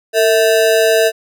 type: ring-modulated tone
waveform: square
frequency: 552 Hz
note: C#5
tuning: 7 cents flat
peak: -7 dBFS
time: 0.13-1.12 s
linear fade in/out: 50 ms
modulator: 100 Hz
effects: none